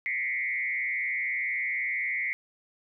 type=tone with frequency modulation; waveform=sine; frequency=2102 Hz; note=C7; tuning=7 cents sharp; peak=-27 dBFS; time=0.06-2.33 s; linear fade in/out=0 ms; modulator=127 Hz; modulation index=1.2; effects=none